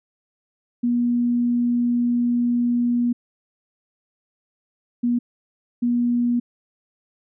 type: tone bursts at uneven times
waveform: sine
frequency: 240.7 Hz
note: B3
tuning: 44 cents flat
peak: -17 dBFS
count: 3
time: 0.83-3.13 / 5.03-5.19 / 5.82-6.4 s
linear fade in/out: 10 ms
effects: none